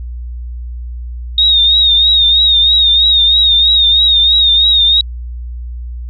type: tone with vibrato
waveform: sine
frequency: 3717 Hz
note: A#7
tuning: 6 cents flat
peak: -6 dBFS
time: 1.38-5.01 s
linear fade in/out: 2 ms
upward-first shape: triangle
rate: 3.1 Hz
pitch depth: 73 cents each way
effects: added 60 Hz sine -21 dBFS peak until 6.09 s